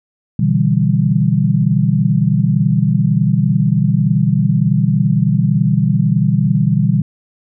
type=chord; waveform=sine; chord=E minor seventh; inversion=second; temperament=equal; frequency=123.47 / 146.83 / 164.81 / 196 Hz; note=B2 / D3 / E3 / G3; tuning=0 / 0 / 0 / 0 cents; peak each=-16 dBFS; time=0.39-7.02 s; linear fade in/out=5 ms; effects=none